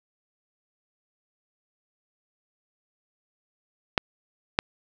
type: clicks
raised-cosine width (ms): 0.3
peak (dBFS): -3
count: 2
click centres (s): 3.978 / 4.589
effects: none